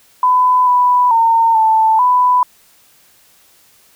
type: tone with pitch steps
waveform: sine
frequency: 1003 / 989 / 912 / 883 / 995 Hz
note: B5 / B5 / A#5 / A5 / B5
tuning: +26 / +2 / -38 / +6 / +13 cents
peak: -8 dBFS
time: 0.23-2.43 s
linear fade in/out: 2 ms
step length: 440 ms
effects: white hiss -50 dBFS RMS until 3.95 s